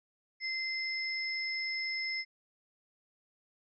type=tone pair together; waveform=sine; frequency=2074 / 5216 Hz; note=C7 / E8; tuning=-16 / -19 cents; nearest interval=octave + major third; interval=1597 cents; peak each=-34 / -38 dBFS; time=0.4-2.25 s; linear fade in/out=50 ms; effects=none